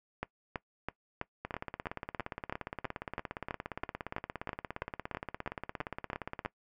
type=two click trains; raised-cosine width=0.5 ms; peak=-19 / -22 dBFS; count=20 / 87; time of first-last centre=0.23-6.46 / 1.45-6.45 s; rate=3.05 / 17.2 Hz; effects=noise-tail reverb RT60 0.1 s tail -20 dB re dry